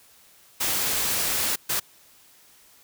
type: noise bursts at uneven times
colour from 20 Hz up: white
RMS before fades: -25 dBFS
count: 2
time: 0.6-1.56 / 1.69-1.8 s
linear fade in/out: 10 ms
effects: white hiss -55 dBFS RMS until 2.83 s